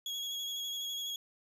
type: tone with vibrato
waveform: 35% pulse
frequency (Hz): 3322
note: G#7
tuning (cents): 0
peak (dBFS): -34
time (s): 0.06-1.16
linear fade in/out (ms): 2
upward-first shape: square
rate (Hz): 12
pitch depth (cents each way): 16
effects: resampled to 32000 Hz